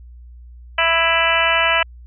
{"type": "harmonic tone with a mistuned harmonic", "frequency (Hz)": 330.5, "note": "E4", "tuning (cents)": 5, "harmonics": [2, 3, 4, 5, 6, 7, 8, 9], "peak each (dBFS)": [-22, -22, -22, -22, -22, -22, -22, -22], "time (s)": [0.78, 1.83], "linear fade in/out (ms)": 5, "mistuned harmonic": 7, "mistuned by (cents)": 35, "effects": ["added 60 Hz sine -37 dBFS peak until 2.06 s"]}